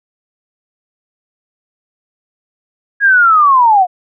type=linear sweep; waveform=sine; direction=down; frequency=1661.2 to 698.5 Hz; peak=-5 dBFS; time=3-3.87 s; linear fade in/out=50 ms; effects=none